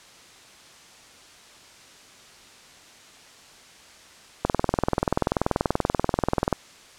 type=click train; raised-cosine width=1 ms; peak=-6 dBFS; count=44; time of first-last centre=4.45-6.527 s; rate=20.7 Hz; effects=white hiss -49 dBFS RMS until 6.98 s + low-pass 7000 Hz 12 dB/octave